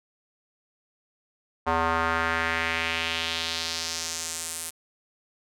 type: tone with band-pass filter sweep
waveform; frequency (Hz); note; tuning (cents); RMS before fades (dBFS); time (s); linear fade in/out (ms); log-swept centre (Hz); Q
square; 82.41; E2; 0; -28; 1.66-4.71; 20; 970 to 10000; 2
effects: none